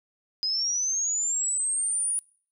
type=linear sweep; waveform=sine; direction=up; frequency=4978 to 9730 Hz; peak=-24 dBFS; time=0.43-2.19 s; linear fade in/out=0 ms; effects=noise-tail reverb RT60 0.5 s tail -25 dB re dry